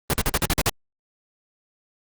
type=noise bursts; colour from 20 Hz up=pink; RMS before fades=-20 dBFS; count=8; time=0.1-0.694 s; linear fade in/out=0 ms; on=34 ms; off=46 ms; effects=Opus 24 kbps